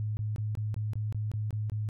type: tone bursts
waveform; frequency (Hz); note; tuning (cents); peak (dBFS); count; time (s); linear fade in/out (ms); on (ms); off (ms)
sine; 106.7; G#2; +47; -29; 10; 0-1.889; 0; 170; 21
effects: none